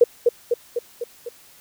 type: tone with echo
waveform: sine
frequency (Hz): 477.2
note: A#4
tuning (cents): +41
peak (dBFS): -7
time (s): 0.01-0.04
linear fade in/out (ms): 5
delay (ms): 250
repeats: 5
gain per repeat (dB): -4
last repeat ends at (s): 1.29
effects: white hiss -50 dBFS RMS until 1.6 s